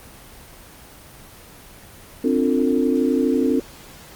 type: chord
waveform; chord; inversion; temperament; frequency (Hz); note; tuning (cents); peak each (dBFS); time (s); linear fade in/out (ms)
sine; D minor seventh; third; equal with one note detuned; 261.6 / 293.7 / 349.2 / 450.3; C4 / D4 / F4 / A4; 0 / 0 / 0 / +40; -19 / -22 / -24 / -23; 2.24-3.6; 5
effects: pink hiss -43 dBFS RMS until 4.15 s + Opus 24 kbps